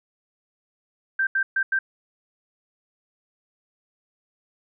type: tone bursts at uneven times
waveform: sine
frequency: 1568 Hz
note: G6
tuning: in tune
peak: -19 dBFS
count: 4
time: 1.19-1.27 / 1.35-1.43 / 1.56-1.63 / 1.72-1.79 s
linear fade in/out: 5 ms
effects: none